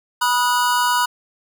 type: tone cluster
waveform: square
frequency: 978 / 1246 / 1467 Hz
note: B5 / D#6 / F#6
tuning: -17 / +2 / -15 cents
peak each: -18 / -25 / -23 dBFS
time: 0.21-1.06 s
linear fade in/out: 10 ms
effects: none